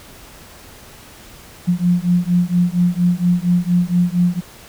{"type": "beating tone pair", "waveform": "sine", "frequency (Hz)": [174.61, 178.91], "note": ["F3", "F3"], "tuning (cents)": [0, 42], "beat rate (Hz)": 4.3, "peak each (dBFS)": -16, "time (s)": [1.67, 4.41], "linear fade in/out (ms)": 20, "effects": ["pink hiss -41 dBFS RMS until 4.68 s"]}